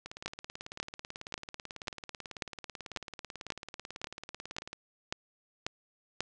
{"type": "two click trains", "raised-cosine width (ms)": 0.2, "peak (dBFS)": [-15, -24], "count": [12, 86], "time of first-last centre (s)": [[0.26, 6.206], [0.06, 4.73]], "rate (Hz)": [1.85, 18.2], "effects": ["resampled to 22050 Hz", "9-bit"]}